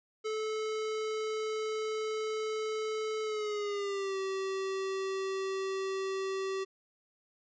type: tone with pitch glide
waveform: square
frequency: 434.5 to 384.9 Hz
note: A4 to G4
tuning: -22 to -32 cents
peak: -33 dBFS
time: 0.24-6.65 s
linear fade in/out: 20 ms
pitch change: -210 cents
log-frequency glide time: 3.23-4.18 s
effects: resampled to 16000 Hz